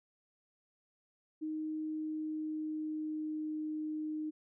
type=tone with pitch glide; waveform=sine; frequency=311.1 to 308.2 Hz; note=D#4 to D#4; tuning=0 to -16 cents; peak=-35 dBFS; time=1.41-4.31 s; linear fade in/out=20 ms; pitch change=-16 cents; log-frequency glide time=1.82-3.59 s; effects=none